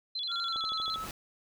sine tone with vibrato, 3729 Hz, A#7, in tune, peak -32 dBFS, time 0.15-0.96 s, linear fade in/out 5 ms, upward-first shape square, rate 12 Hz, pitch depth 160 cents each way
triangle tone with pitch glide, 1377 to 1299.7 Hz, F6 to E6, -25 to -25 cents, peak -33 dBFS, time 0.28-1.08 s, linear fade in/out 50 ms, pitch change -100 cents, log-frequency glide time 0.43-0.67 s
click train, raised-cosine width 1 ms, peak -33 dBFS, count 7, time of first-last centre 0.56-1.04 s, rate 12.5 Hz
pink noise with exponential growth, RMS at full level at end -38 dBFS, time 0.65-1.11 s, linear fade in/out 2 ms, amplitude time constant 100 ms
effects none

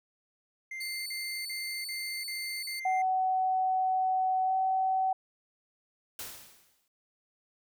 triangle tone bursts, 2093 Hz, C7, in tune, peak -35 dBFS, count 6, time 0.71-3.02 s, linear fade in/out 5 ms, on 350 ms, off 42 ms
sawtooth tone, 4486 Hz, C#8, 20 cents sharp, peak -34 dBFS, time 0.8-2.8 s, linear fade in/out 10 ms
sine tone with pitch glide, 751 to 758.4 Hz, F#5 to F#5, +26 to +43 cents, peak -25 dBFS, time 2.85-5.13 s, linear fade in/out 5 ms, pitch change +17 cents, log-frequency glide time 4.45-4.53 s
white noise with exponential decay, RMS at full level -38 dBFS, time 6.19-6.88 s, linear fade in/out 2 ms, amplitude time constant 150 ms
effects none

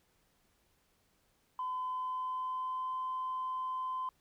sine tone with pitch glide, 1016 to 1029 Hz, B5 to C6, +49 to -29 cents, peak -33 dBFS, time 1.59-4.09 s, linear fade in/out 2 ms, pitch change +22 cents, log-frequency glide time 1.77-2.97 s, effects tanh soft clip ceiling -30 dBFS + pink hiss -73 dBFS RMS until 4.2 s

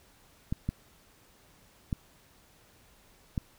clicks, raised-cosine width 5 ms, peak -17 dBFS, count 4, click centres 0.525 / 0.69 / 1.928 / 3.378 s, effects pink hiss -61 dBFS RMS until 3.58 s

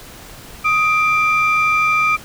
sine tone pair together, 1251 / 2362 Hz, D#6 / D7, +9 / +9 cents, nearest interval major seventh, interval 1100 cents, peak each -14 dBFS, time 0.64-2.17 s, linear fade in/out 20 ms, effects tanh soft clip ceiling -8 dBFS + pink hiss -38 dBFS RMS until 2.24 s

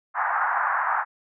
pink band-pass noise, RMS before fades -24 dBFS, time 0.14-1.05 s, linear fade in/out 50 ms, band 780 to 1700 Hz, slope 48 dB/octave, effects none

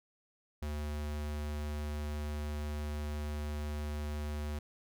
square tone, 74.5 Hz, D2, 25 cents sharp, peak -36 dBFS, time 0.62-4.59 s, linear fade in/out 5 ms, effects none

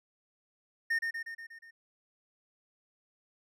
triangle tone with echo, 1831 Hz, A#6, 32 cents flat, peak -25 dBFS, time 0.9-0.99 s, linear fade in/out 10 ms, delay 120 ms, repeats 6, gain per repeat -4 dB, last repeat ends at 1.71 s, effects none

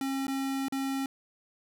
square tone with dropouts, 270 Hz, C#4, 45 cents flat, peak -30 dBFS, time 0.01-1.06 s, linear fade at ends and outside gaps 2 ms, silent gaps 0.269-0.28 / 0.684-0.723 s, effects none

